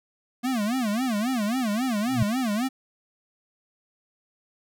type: tone with vibrato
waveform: square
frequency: 231.8 Hz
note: A#3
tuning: 10 cents flat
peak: -24 dBFS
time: 0.43-2.69 s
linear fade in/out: 20 ms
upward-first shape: sine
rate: 3.7 Hz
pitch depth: 230 cents each way
type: tone with exponential growth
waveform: sine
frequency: 121.1 Hz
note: B2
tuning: 34 cents flat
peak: -16 dBFS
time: 2.05-2.23 s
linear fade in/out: 5 ms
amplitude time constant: 37 ms
effects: none